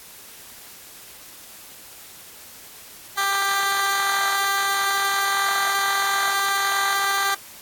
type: tone with high-pass filter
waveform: 15% pulse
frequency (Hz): 395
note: G4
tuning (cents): +13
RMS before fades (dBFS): -22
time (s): 3.17-7.35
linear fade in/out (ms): 10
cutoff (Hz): 1200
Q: 1
effects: white hiss -43 dBFS RMS until 7.61 s + AAC 64 kbps